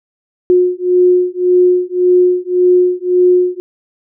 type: beating tone pair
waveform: sine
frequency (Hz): 360 / 361.8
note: F#4 / F#4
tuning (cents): -47 / -39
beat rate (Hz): 1.8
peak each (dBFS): -11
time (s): 0.5-3.6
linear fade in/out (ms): 0
effects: none